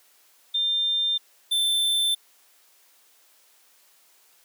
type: tone pair in turn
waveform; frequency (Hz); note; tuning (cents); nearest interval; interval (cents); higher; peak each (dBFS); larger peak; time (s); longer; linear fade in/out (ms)
sine / square; 3600 / 3546; A7 / A7; +39 / +13; unison; 26; first; -21; neither; 0.54-1.18 / 1.51-2.15; neither; 10
effects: white hiss -59 dBFS RMS until 4.44 s + high-pass 400 Hz 12 dB/octave